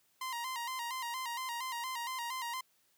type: tone with vibrato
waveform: sawtooth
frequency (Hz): 987.8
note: B5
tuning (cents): 0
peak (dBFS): -33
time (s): 0.21-2.61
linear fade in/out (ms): 5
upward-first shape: square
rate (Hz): 4.3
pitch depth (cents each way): 83
effects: white hiss -72 dBFS RMS until 2.97 s + high-pass 80 Hz 12 dB/octave